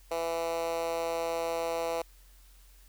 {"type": "tone with high-pass filter", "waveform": "10% pulse", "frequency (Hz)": 166.4, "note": "E3", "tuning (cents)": 17, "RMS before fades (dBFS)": -32, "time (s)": [0.11, 2.02], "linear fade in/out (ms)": 5, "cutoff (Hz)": 540, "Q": 2.8, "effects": ["added 45 Hz sine -54 dBFS peak until 2.88 s", "white hiss -62 dBFS RMS until 2.88 s"]}